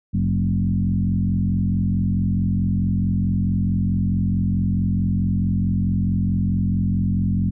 sine tone with frequency modulation, 143.5 Hz, D3, 40 cents flat, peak -17 dBFS, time 0.13-7.51 s, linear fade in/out 20 ms, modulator 44.6 Hz, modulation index 1.9, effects none

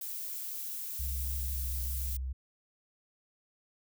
violet noise, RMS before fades -39 dBFS, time 0.01-2.17 s, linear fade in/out 5 ms
sine tone with pitch glide, 67 to 65.02 Hz, C2 to C2, +42 to -10 cents, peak -33 dBFS, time 0.99-2.33 s, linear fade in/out 10 ms, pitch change -52 cents, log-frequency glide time 1.09-1.74 s
effects none

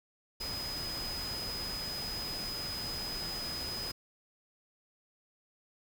sine tone in noise, 5010 Hz, D#8, 11 cents sharp, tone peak -37 dBFS, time 0.4-3.92 s, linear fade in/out 10 ms, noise pink, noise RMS -42 dBFS, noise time 0.4-3.92 s, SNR +2 dB, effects none

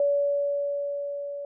sine tone with level ramp, 570 Hz, C#5, 48 cents sharp, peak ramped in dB -19 to -32 dBFS, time 0-1.45 s, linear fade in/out 2 ms, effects none

